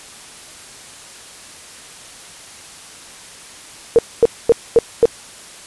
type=tone bursts; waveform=sine; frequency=465.4 Hz; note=A#4; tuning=3 cents flat; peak=-5 dBFS; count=5; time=3.96-5.055 s; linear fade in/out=0 ms; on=27 ms; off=240 ms; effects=white hiss -38 dBFS RMS until 5.66 s + resampled to 24000 Hz